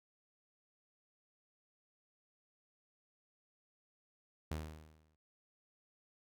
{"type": "tone with exponential decay", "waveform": "sawtooth", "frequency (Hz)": 77.78, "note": "D#2", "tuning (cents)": 0, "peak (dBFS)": -33, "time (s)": [4.51, 5.16], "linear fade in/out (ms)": 5, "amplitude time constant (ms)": 140, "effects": []}